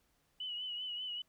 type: tone with vibrato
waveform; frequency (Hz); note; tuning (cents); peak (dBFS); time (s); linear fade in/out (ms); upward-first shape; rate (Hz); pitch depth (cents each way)
sine; 2960; F#7; 0; -38; 0.4-1.22; 5; triangle; 5.1; 57
effects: pink hiss -75 dBFS RMS until 1.28 s